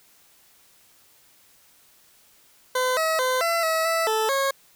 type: tone with pitch steps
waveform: 20% pulse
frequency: 509 / 641 / 512 / 673 / 645 / 658 / 438.1 / 546 Hz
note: C5 / E5 / C5 / E5 / E5 / E5 / A4 / C#5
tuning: -48 / -49 / -38 / +36 / -38 / -3 / -7 / -26 cents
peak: -16 dBFS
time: 2.75-4.51 s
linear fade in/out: 5 ms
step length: 220 ms
effects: white hiss -57 dBFS RMS until 4.75 s